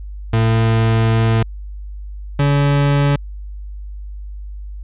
40% pulse tone pair in turn, 112.7 / 142.53 Hz, A2 / C#3, +42 / +49 cents, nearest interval major third, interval 407 cents, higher second, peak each -11 dBFS, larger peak neither, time 0.33-1.43 / 2.39-3.16 s, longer first, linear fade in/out 5 ms, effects added 50 Hz sine -27 dBFS peak until 4.83 s + resampled to 8000 Hz

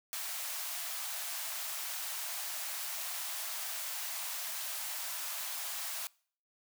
white high-pass noise, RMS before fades -39 dBFS, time 0.13-6.07 s, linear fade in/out 0 ms, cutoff 600 Hz, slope 96 dB/octave, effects noise-tail reverb RT60 0.5 s tail -24 dB re dry

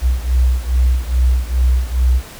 sine beating tone pair, 61.74 / 64.14 Hz, B1 / C2, 0 / -34 cents, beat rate 2.4 Hz, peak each -13 / -15 dBFS, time 0.01-2.22 s, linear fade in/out 50 ms, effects tanh soft clip ceiling -4 dBFS + pink hiss -36 dBFS RMS until 2.39 s

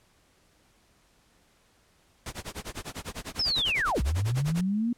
pink noise with tremolo, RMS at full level -35 dBFS, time 2.26-4.61 s, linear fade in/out 2 ms, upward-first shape sine, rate 10 Hz, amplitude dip 100%
sine linear two-way sweep, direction down then up, 5430 to 58 to 244.3 Hz, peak -24 dBFS, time 3.39-4.93 s, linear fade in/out 5 ms, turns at 4.01 s
effects pink hiss -64 dBFS RMS until 4.97 s + low-pass 11000 Hz 12 dB/octave

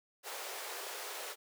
pink high-pass noise, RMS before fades -43 dBFS, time 0.23-1.36 s, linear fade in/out 50 ms, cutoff 400 Hz, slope 48 dB/octave, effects none

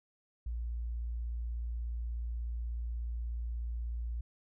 sine tone, 58.27 Hz, A#1, in tune, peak -34 dBFS, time 0.46-4.21 s, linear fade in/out 5 ms, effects none

